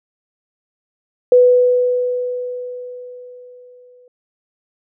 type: tone with exponential decay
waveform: sine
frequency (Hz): 495.7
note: B4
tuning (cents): +6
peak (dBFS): -5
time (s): 1.32-4.08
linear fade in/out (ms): 2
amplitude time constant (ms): 600
effects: none